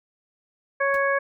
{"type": "harmonic tone", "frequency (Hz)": 554.4, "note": "C#5", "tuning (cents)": 0, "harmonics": [1, 2, 3, 4], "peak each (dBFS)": [-23, -26, -24, -32], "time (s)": [0.8, 1.19], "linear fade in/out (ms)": 10}
{"type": "noise with exponential decay", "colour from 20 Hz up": "pink", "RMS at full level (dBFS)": -39, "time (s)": [0.94, 1.03], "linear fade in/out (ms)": 0, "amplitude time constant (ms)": 18}
{"effects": []}